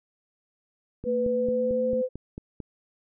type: tone with pitch glide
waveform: sine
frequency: 493.9 to 510.4 Hz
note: B4 to C5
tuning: 0 to -43 cents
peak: -23 dBFS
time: 1.04-2.09 s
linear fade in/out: 50 ms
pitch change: +57 cents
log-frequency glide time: 1.16-1.89 s
type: click train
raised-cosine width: 3 ms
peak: -23 dBFS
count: 8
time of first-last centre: 1.04-2.603 s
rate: 4.48 Hz
type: tone with vibrato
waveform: sine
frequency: 227.5 Hz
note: A#3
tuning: 42 cents flat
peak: -30 dBFS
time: 1.06-2.02 s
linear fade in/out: 10 ms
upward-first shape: sine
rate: 13 Hz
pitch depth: 12 cents each way
effects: none